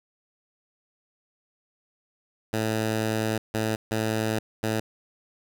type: tone bursts at uneven times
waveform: 10% pulse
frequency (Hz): 110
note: A2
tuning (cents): 0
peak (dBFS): -16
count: 4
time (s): 2.53-3.38 / 3.54-3.76 / 3.91-4.39 / 4.63-4.8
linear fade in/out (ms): 5
effects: none